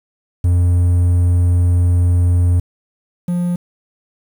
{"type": "tone pair in turn", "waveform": "triangle", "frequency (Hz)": [88, 176], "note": ["F2", "F3"], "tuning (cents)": [14, 14], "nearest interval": "octave", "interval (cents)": 1200, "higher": "second", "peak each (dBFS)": [-8, -13], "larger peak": "first", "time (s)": [[0.44, 2.6], [3.28, 3.56]], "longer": "first", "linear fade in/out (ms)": 5, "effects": ["7-bit"]}